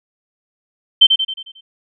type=tone with echo; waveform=sine; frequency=3108 Hz; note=G7; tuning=16 cents flat; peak=-3 dBFS; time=1.01-1.07 s; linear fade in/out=10 ms; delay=90 ms; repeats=6; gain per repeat=-6 dB; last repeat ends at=1.61 s; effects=none